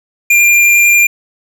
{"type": "tone with vibrato", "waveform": "square", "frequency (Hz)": 2393, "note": "D7", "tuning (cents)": 32, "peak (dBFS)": -6, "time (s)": [0.3, 1.07], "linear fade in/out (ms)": 5, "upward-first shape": "triangle", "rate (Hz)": 11, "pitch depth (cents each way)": 9, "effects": []}